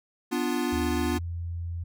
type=chord; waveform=square; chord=B diminished; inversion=none; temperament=equal; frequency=246.9 / 293.7 / 349.2 Hz; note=B3 / D4 / F4; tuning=0 / 0 / 0 cents; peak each=-30 / -31 / -31 dBFS; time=0.31-1.19 s; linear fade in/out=20 ms
type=tone with pitch glide; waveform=sine; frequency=77.7 to 85.22 Hz; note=D#2 to F2; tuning=-2 to -42 cents; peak=-30 dBFS; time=0.72-1.84 s; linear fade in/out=10 ms; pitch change=+160 cents; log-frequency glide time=1.1-1.2 s
effects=none